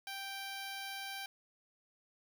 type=tone; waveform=10% pulse; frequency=784 Hz; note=G5; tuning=in tune; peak=-33 dBFS; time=0.07-1.26 s; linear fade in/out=2 ms; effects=11-bit